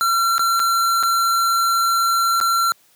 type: tone with dropouts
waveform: square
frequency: 1362 Hz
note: F6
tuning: 44 cents flat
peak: -16 dBFS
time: 0.01-2.72 s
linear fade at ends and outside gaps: 0 ms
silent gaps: 0.381-0.394 / 0.595-0.6 / 1.028-1.034 / 2.402-2.412 s
effects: white hiss -56 dBFS RMS until 2.95 s + high-pass 100 Hz 12 dB/octave